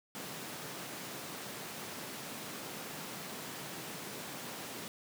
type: high-pass noise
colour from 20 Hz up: pink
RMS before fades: -44 dBFS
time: 0.15-4.88 s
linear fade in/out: 0 ms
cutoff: 140 Hz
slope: 24 dB/octave
effects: none